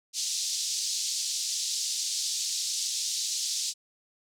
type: band-pass noise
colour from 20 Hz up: white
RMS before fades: -31 dBFS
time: 0.13-3.74 s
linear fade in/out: 50 ms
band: 4000 to 7100 Hz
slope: 24 dB/octave
effects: none